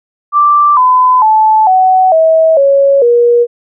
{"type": "tone with pitch steps", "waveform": "sine", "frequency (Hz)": [1174.7, 1010.9, 869.9, 748.6, 644.2, 554.4, 477.1], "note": ["D6", "B5", "A5", "F#5", "E5", "C#5", "A#4"], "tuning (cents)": [0, 40, -20, 20, -40, 0, 40], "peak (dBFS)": -4, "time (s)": [0.32, 3.47], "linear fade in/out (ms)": 50, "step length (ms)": 450, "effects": []}